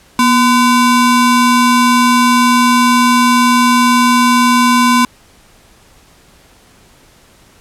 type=ring-modulated tone; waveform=square; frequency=630 Hz; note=D#5; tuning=21 cents sharp; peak=-5 dBFS; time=0.19-5.05 s; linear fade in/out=2 ms; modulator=389 Hz; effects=pink hiss -46 dBFS RMS until 7.6 s + low-pass 12000 Hz 12 dB/octave